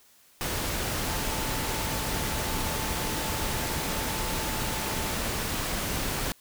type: tone in noise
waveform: sine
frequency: 880 Hz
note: A5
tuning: in tune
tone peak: -39 dBFS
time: 1.07-5.11 s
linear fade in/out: 0 ms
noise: pink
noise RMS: -30 dBFS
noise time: 0.41-6.32 s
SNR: -12 dB
effects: white hiss -59 dBFS RMS until 6.4 s